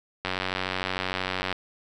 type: click train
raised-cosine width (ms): 0.3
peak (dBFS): -11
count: 120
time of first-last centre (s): 0.25-1.527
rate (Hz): 93.2
effects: none